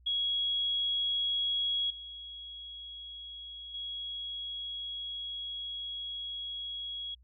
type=tone with level steps; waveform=sine; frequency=3322 Hz; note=G#7; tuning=in tune; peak=-28 / -42 / -36 dBFS; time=0.06-7.15 s; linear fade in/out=10 ms; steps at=1.9 / 3.74 s; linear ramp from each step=5 ms; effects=added 61 Hz sine -57 dBFS peak until 7.23 s